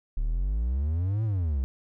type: exponential two-way sweep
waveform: triangle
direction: up then down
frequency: 34.65 to 113.6 to 62.3 Hz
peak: -22 dBFS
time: 0.17-1.64 s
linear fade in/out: 0 ms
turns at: 1.24 s
effects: none